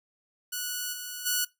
5% pulse tone with level steps, 1472 Hz, F#6, 9 cents flat, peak -20 / -25 / -14 dBFS, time 0.52-1.45 s, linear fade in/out 10 ms, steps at 0.92 / 1.25 s, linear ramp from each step 20 ms, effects noise-tail reverb RT60 0.2 s tail -20 dB re dry

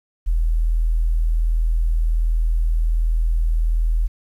sine tone, 40.66 Hz, E1, 23 cents flat, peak -15 dBFS, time 0.26-4.08 s, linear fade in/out 20 ms, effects 9-bit

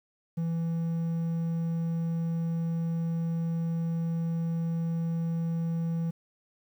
triangle tone, 165.9 Hz, E3, 11 cents sharp, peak -25 dBFS, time 0.37-6.11 s, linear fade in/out 10 ms, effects 10-bit

